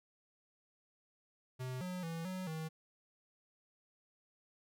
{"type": "tone with pitch steps", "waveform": "square", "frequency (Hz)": [128.1, 182, 165.1, 185.5, 159], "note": ["C3", "F#3", "E3", "F#3", "D#3"], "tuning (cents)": [-36, -28, 3, 5, 38], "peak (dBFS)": -40, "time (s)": [1.59, 2.69], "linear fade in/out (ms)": 20, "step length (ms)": 220, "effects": []}